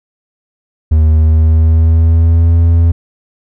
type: tone with pitch glide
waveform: triangle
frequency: 78.2 to 83.81 Hz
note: D#2 to E2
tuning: +9 to +29 cents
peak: -3 dBFS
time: 0.91-2.92 s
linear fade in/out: 10 ms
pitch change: +120 cents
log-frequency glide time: 1.09-2.58 s
effects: none